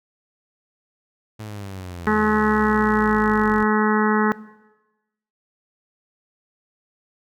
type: exponential sweep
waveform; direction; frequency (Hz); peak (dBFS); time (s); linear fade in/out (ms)
sawtooth; down; 110 to 45.33; -28; 1.39-3.64; 10
type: harmonic tone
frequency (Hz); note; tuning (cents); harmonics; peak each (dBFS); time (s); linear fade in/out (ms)
213.7; G#3; +50; 1 / 2 / 4 / 5 / 6 / 7 / 8 / 9; -19 / -22 / -25 / -26 / -27 / -27 / -28 / -29; 2.07-4.32; 0
effects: noise-tail reverb RT60 1.0 s tail -18 dB re dry